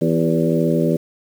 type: harmonic tone with a mistuned harmonic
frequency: 82.41 Hz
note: E2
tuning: in tune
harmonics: 2 / 3 / 4 / 5 / 6 / 7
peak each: -19 / -21 / -22 / -23 / -24 / -24 dBFS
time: 0.01-0.97 s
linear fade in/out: 10 ms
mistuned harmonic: 5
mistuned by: -42 cents
effects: 7-bit